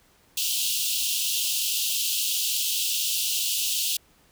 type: high-pass noise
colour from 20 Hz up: pink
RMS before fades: -26 dBFS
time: 0.37-3.97 s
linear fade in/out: 5 ms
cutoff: 2700 Hz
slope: 96 dB/octave
effects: pink hiss -60 dBFS RMS until 4.31 s